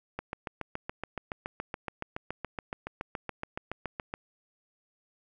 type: click train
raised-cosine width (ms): 0.5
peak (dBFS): -19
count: 29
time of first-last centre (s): 0.19-4.139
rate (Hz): 7.09
effects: none